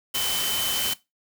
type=tone in noise; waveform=sine; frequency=3056 Hz; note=G7; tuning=45 cents flat; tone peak=-28 dBFS; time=0.14-0.94 s; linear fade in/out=10 ms; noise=white; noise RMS=-27 dBFS; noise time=0.14-0.94 s; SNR=-4 dB; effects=noise-tail reverb RT60 0.2 s tail -18 dB re dry